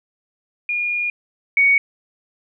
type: tone pair in turn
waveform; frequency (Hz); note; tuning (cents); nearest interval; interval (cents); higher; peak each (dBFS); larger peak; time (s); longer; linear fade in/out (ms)
sine; 2430 / 2235; D#7 / C#7; -42 / +14; minor second; 144; first; -19 / -11; second; 0.69-1.1 / 1.57-1.78; first; 2
effects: none